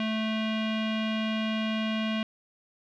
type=tone with low-pass filter; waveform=square; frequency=219 Hz; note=A3; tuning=8 cents flat; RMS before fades=-29 dBFS; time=0-2.23 s; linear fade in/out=2 ms; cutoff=3000 Hz; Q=3.7; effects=none